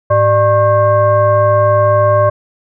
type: tone with frequency modulation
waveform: sine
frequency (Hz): 596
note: D5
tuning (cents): +25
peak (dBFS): -7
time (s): 0.1-2.3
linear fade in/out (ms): 10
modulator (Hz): 490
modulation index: 1
effects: none